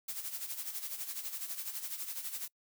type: noise with tremolo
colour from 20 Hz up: blue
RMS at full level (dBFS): -38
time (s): 0.08-2.48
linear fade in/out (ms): 5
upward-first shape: sine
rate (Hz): 12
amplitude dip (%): 65
effects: noise-tail reverb RT60 0.1 s tail -25 dB re dry